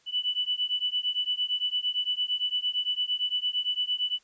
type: beating tone pair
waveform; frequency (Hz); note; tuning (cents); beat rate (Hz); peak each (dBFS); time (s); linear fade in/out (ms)
sine; 2970 / 2978.8; F#7 / F#7; +6 / +11; 8.8; -29; 0.06-4.19; 50
effects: white hiss -64 dBFS RMS until 4.23 s + resampled to 16000 Hz